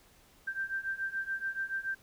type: beating tone pair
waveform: sine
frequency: 1568 / 1575 Hz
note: G6 / G6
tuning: 0 / +8 cents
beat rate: 7 Hz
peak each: -37 / -35 dBFS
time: 0.47-1.95 s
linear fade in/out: 10 ms
effects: pink hiss -62 dBFS RMS until 2.02 s